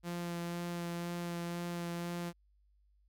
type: tone with vibrato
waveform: sawtooth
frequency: 172.5 Hz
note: F3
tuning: 21 cents flat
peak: -33 dBFS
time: 0.03-2.33 s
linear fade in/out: 50 ms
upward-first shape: sine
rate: 2 Hz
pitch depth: 11 cents each way
effects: added 50 Hz sine -66 dBFS peak until 3.08 s